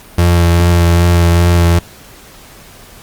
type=tone with vibrato; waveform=35% pulse; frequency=86 Hz; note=F2; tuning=26 cents flat; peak=-5 dBFS; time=0.18-1.79 s; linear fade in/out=5 ms; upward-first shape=sine; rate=2.5 Hz; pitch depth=18 cents each way; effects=pink hiss -38 dBFS RMS until 3.02 s + Opus 48 kbps